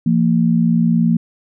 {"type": "tone pair together", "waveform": "sine", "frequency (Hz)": [169.2, 229.1], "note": ["E3", "A#3"], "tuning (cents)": [45, -30], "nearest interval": "perfect fourth", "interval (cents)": 525, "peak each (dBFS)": -14, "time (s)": [0.06, 1.17], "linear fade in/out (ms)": 5, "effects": []}